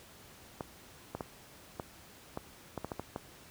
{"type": "clicks", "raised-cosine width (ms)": 1, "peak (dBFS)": -22, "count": 10, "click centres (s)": [0.608, 1.15, 1.208, 1.798, 2.374, 2.777, 2.846, 2.918, 2.996, 3.161], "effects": ["pink hiss -55 dBFS RMS until 3.5 s", "high-pass 60 Hz 12 dB/octave"]}